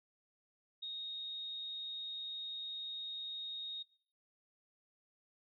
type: tone with amplitude modulation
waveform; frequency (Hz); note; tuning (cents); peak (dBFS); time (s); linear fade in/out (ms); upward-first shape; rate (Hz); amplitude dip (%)
sine; 3729; A#7; 0; -39; 0.82-3.83; 10; sine; 160; 25
effects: noise-tail reverb RT60 0.6 s tail -23 dB re dry